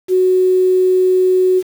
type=tone with quantisation; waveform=sine; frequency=370 Hz; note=F#4; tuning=in tune; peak=-9 dBFS; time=0.08-1.63 s; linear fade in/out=50 ms; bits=6; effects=none